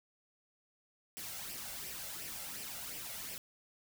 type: noise with flanger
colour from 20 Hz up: white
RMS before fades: -44 dBFS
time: 1.17-3.38 s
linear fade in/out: 0 ms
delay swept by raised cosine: 0.37 to 1.47 ms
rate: 2.8 Hz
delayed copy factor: +0.55
effects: none